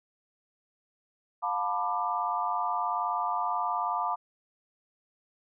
sine chord, B half-diminished seventh, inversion second, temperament just, 711.2 / 889 / 987.8 / 1185.3 Hz, F5 / A5 / B5 / D6, +31 / +18 / 0 / +16 cents, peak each -33 / -33 / -32 / -32 dBFS, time 1.42-4.16 s, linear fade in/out 20 ms, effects none

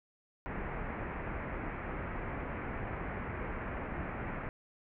pink low-pass noise, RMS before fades -39 dBFS, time 0.46-4.49 s, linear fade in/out 0 ms, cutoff 2300 Hz, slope 48 dB/octave, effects none

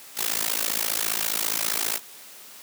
white noise with amplitude modulation, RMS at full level -22 dBFS, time 0.15-2 s, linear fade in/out 50 ms, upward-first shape sine, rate 54.9 Hz, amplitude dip 100%, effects white hiss -45 dBFS RMS until 2.62 s + high-pass 200 Hz 12 dB/octave

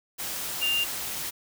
sine tone in noise, 2794 Hz, F7, in tune, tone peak -23 dBFS, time 0.61-0.85 s, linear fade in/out 20 ms, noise white, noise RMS -33 dBFS, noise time 0.18-1.31 s, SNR +7 dB, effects none

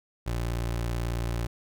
25% pulse tone, 58.27 Hz, A#1, in tune, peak -24 dBFS, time 0.26-1.47 s, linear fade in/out 10 ms, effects none

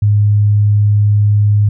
sine tone, 103.83 Hz, G#2, in tune, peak -7 dBFS, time 0.02-1.69 s, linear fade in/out 5 ms, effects none

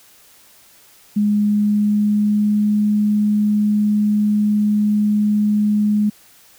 sine tone with pitch glide, 207.7 to 209.3 Hz, G#3 to G#3, 0 to +14 cents, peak -13 dBFS, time 1.16-6.1 s, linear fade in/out 10 ms, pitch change +14 cents, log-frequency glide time 1.41-2.72 s, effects white hiss -49 dBFS RMS until 6.58 s

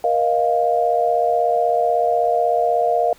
sine chord, Bb suspended fourth, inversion none, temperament equal with one note detuned, 473.2 / 622.3 / 698.5 Hz, Bb4 / Eb5 / F5, +26 / 0 / 0 cents, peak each -21 / -21 / -17 dBFS, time 0.04-3.13 s, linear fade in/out 2 ms, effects pink hiss -50 dBFS RMS until 3.18 s

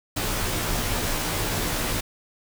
pink noise with comb filter, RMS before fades -26 dBFS, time 0.16-2.01 s, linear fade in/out 10 ms, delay 15 ms, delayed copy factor -0.9, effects none

